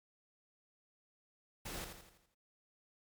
pink noise with echo, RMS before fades -44 dBFS, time 1.65-1.85 s, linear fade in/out 10 ms, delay 83 ms, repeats 6, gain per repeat -6 dB, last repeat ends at 2.348 s, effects MP3 96 kbps

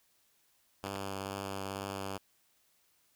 5% pulse tone with vibrato, 98 Hz, G2, in tune, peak -26 dBFS, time 0.83-2.18 s, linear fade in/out 10 ms, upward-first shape triangle, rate 2.2 Hz, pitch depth 13 cents each way
clicks, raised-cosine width 0.3 ms, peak -26 dBFS, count 2, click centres 0.867 / 0.958 s
effects white hiss -71 dBFS RMS until 3.15 s

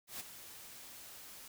white noise with ADSR envelope, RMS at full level -42 dBFS, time 0.07-1.48 s, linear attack 130 ms, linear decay 16 ms, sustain -10 dB, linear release 4 ms, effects none

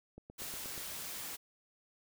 click train, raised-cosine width 2 ms, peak -36 dBFS, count 6, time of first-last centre 0.18-0.778 s, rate 8.36 Hz
white noise, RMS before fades -43 dBFS, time 0.38-1.37 s, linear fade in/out 20 ms
effects none

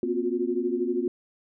sine tone cluster, 239.4 / 263.3 / 353.5 / 366.1 Hz, A#3 / C4 / F4 / F#4, +46 / +11 / +21 / -18 cents, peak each -32 / -31 / -27 / -30 dBFS, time 0.03-1.08 s, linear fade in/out 2 ms, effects none

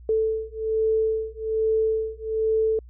sine beating tone pair, 440 / 441.2 Hz, A4 / A4, 0 / +5 cents, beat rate 1.2 Hz, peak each -24 / -24 dBFS, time 0.09-2.79 s, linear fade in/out 2 ms, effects added 60 Hz sine -42 dBFS peak until 2.89 s

